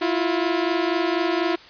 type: tone pair together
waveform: sawtooth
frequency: 329.6 / 353.7 Hz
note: E4 / F4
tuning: 0 / +22 cents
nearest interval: minor second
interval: 122 cents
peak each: -19 dBFS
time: 0.01-1.56 s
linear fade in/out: 10 ms
effects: white hiss -45 dBFS RMS until 1.69 s + resampled to 11025 Hz